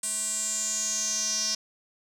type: tone with band-pass filter sweep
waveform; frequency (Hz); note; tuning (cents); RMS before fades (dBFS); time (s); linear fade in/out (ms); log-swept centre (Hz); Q
square; 216.2; A3; -30; -29; 0.03-1.55; 5; 8500 to 5500; 7.6
effects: none